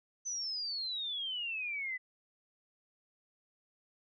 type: exponential sweep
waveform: sine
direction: down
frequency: 6120 to 1982 Hz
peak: -35 dBFS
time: 0.25-1.98 s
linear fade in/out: 20 ms
effects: none